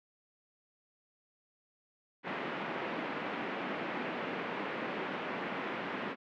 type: band-pass noise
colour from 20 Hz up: pink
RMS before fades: -38 dBFS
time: 2.23-6.16 s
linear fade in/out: 50 ms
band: 200 to 2600 Hz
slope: 24 dB/octave
effects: none